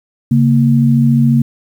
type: tone pair together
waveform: sine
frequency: 137.5 / 231.6 Hz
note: C#3 / A#3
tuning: -14 / -11 cents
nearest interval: major sixth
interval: 903 cents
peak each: -10 dBFS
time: 0.31-1.42 s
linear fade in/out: 5 ms
effects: 7-bit